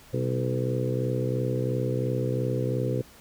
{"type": "harmonic tone with a mistuned harmonic", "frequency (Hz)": 62.9, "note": "B1", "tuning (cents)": 32, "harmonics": [2, 3, 4, 5, 6, 7, 8], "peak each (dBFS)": [-27, -37, -36, -35, -35, -33, -32], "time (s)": [0.13, 3.02], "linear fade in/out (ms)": 10, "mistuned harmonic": 3, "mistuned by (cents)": 54, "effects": ["pink hiss -52 dBFS RMS until 3.2 s"]}